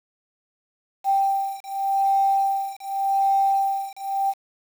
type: beating tone pair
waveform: sine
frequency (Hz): 784 / 784.86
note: G5 / G5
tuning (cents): 0 / +2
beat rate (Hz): 0.86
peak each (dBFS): -22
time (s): 1.04-4.34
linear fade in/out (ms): 50
effects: 7-bit